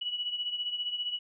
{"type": "beating tone pair", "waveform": "sine", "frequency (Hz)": [2936, 2951], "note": ["F#7", "F#7"], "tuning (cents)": [-14, -5], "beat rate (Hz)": 15, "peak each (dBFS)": [-32, -38], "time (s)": [0.01, 1.19], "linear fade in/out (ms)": 10, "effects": []}